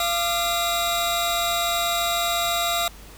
sawtooth tone cluster, 688 / 1196 / 3801 Hz, F5 / D6 / A#7, -26 / +31 / +33 cents, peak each -20 / -25 / -23 dBFS, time 0-2.88 s, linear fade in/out 2 ms, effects added 50 Hz sine -43 dBFS peak until 3.17 s + pink hiss -46 dBFS RMS until 3.17 s

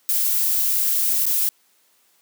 violet noise with dropouts, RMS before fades -20 dBFS, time 0.09-1.49 s, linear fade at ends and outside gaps 0 ms, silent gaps 1.255-1.265 s, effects white hiss -61 dBFS RMS until 2.21 s + high-pass 200 Hz 12 dB/octave

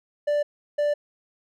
triangle tone pair in turn, 587.3 / 587.3 Hz, D5 / D5, 0 / 0 cents, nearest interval unison, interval 0 cents, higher neither, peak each -18 dBFS, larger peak neither, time 0.27-0.43 / 0.78-0.94 s, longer neither, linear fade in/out 10 ms, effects none

